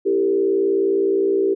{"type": "tone with frequency modulation", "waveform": "sine", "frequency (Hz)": 392, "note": "G4", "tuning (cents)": 0, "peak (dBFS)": -15, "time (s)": [0.05, 1.55], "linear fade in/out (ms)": 20, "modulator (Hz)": 59.6, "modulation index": 0.89, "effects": []}